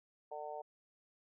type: harmonic tone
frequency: 150 Hz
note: D3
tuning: 37 cents sharp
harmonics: 3 / 4 / 5 / 6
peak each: -49 / -46 / -46 / -49 dBFS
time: 0.31-0.62 s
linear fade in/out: 10 ms
effects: none